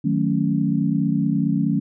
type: chord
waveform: sine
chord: D# half-diminished seventh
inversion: none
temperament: equal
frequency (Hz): 155.56 / 185 / 220 / 277.2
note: D#3 / F#3 / A3 / C#4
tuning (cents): 0 / 0 / 0 / 0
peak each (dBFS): -23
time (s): 0.04-1.8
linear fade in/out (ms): 10
effects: none